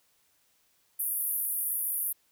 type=band-pass noise; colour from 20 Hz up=white; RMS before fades=-31 dBFS; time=0.99-2.13 s; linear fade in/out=10 ms; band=10000 to 15000 Hz; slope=96 dB/octave; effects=white hiss -69 dBFS RMS until 2.31 s